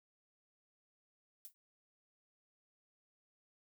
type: noise with exponential decay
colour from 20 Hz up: violet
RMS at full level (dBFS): -45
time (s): 1.45-1.54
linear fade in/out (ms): 0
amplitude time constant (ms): 19
effects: none